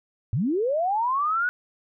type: linear sweep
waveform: sine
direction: up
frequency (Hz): 93.7 to 1488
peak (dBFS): -21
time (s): 0.33-1.49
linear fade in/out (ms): 0
effects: none